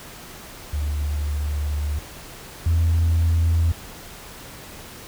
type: tone pair in turn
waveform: sine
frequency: 73.6 / 82.97 Hz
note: D2 / E2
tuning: +4 / +12 cents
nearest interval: major second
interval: 208 cents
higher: second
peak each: -21 / -14 dBFS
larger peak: second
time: 0.73-1.99 / 2.66-3.72 s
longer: first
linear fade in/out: 5 ms
effects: tanh soft clip ceiling -13 dBFS + pink hiss -40 dBFS RMS until 5.07 s